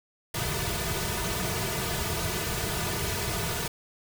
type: noise with comb filter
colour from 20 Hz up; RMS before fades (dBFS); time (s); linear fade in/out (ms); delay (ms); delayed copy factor
pink; -30; 0.34-3.68; 5; 3.7; -0.9
effects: none